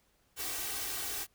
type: noise with comb filter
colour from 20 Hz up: white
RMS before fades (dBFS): -37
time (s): 0.36-1.27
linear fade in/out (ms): 50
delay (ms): 2.6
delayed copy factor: +0.85
effects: pink hiss -71 dBFS RMS until 1.34 s